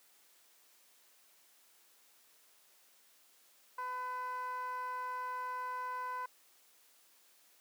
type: tone with band-pass filter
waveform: 15% pulse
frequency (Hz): 503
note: B4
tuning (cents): +32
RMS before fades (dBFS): -40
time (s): 3.78-6.26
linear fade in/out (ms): 5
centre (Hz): 1100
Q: 4.1
effects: white hiss -66 dBFS RMS until 7.6 s + high-pass 300 Hz 12 dB/octave